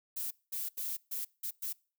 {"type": "noise bursts at uneven times", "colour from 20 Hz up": "violet", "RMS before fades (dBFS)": -37, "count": 6, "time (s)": [[0.16, 0.31], [0.52, 0.69], [0.77, 0.97], [1.11, 1.25], [1.43, 1.51], [1.62, 1.73]], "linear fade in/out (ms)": 10, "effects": ["noise-tail reverb RT60 0.4 s tail -25 dB re dry"]}